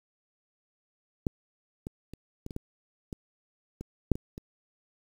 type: clicks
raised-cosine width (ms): 3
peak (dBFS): -14 / -22 / -29 / -25 / -28 / -21 / -24 / -25 / -8 / -23 / -27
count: 11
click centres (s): 1.268 / 1.869 / 2.136 / 2.464 / 2.508 / 2.564 / 3.128 / 3.81 / 4.117 / 4.155 / 4.379
effects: 8-bit